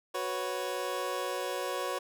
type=chord; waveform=25% pulse; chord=F# suspended fourth; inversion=none; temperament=equal; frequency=370 / 493.9 / 554.4 Hz; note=F#4 / B4 / C#5; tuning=0 / 0 / 0 cents; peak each=-34 / -33 / -32 dBFS; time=0.14-1.99 s; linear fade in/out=10 ms; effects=none